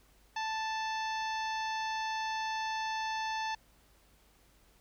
harmonic tone, 880 Hz, A5, in tune, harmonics 1 / 2 / 3 / 4 / 5 / 6 / 7, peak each -34 / -40 / -44 / -46 / -48 / -50 / -51 dBFS, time 0.36-3.55 s, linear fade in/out 5 ms, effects added 50 Hz sine -66 dBFS peak until 4.8 s + pink hiss -66 dBFS RMS until 4.8 s

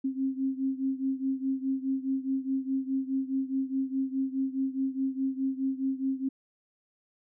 sine beating tone pair, 265.4 / 270.2 Hz, C4 / C#4, +25 / -44 cents, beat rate 4.8 Hz, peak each -29 / -32 dBFS, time 0.04-6.29 s, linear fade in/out 10 ms, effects none

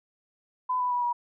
sine tone with pitch steps, 1007 / 992 / 977.2 / 962.6 Hz, B5 / B5 / B5 / B5, +33 / +7 / -19 / -45 cents, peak -24 dBFS, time 0.69-1.13 s, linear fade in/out 10 ms, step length 110 ms, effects none

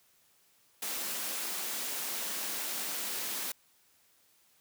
white high-pass noise, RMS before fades -36 dBFS, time 0.82-3.52 s, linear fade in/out 5 ms, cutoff 180 Hz, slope 96 dB/octave, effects white hiss -67 dBFS RMS until 4.6 s + high-pass 60 Hz 12 dB/octave

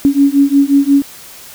sine beating tone pair, 277.2 / 282.8 Hz, C#4 / C#4, 0 / +35 cents, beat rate 5.6 Hz, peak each -10 dBFS, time 0.05-1.02 s, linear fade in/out 0 ms, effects white hiss -35 dBFS RMS until 1.54 s

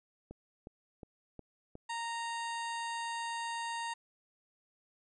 click train, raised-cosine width 2 ms, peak -33 dBFS, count 5, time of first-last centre 0.31-1.754 s, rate 2.77 Hz
harmonic tone, 928 Hz, A#5, 8 cents flat, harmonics 1 / 2 / 3 / 4 / 5 / 7 / 8 / 9 / 10, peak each -37 / -43 / -47 / -49 / -51 / -54 / -55 / -56 / -57 dBFS, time 1.89-3.94 s, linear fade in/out 10 ms
effects none

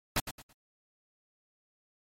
pink noise with echo, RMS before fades -27 dBFS, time 0.16-0.2 s, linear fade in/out 5 ms, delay 110 ms, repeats 3, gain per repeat -11 dB, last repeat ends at 0.53 s, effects MP3 64 kbps

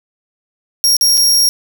sawtooth tone with dropouts, 5588 Hz, F8, in tune, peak -6 dBFS, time 0.84-1.49 s, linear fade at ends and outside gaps 0 ms, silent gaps 0.967-1.011 / 1.172-1.176 s, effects none

